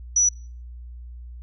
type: tone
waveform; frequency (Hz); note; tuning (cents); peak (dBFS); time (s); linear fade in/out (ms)
sine; 5900; F#8; -6; -15; 0.16-0.29; 5
effects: noise-tail reverb RT60 0.4 s tail -23 dB re dry + added 60 Hz sine -36 dBFS peak until 1.42 s